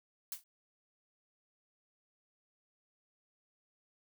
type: noise with exponential decay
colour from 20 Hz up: blue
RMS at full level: -36 dBFS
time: 0.32-0.44 s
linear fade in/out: 2 ms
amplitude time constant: 26 ms
effects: none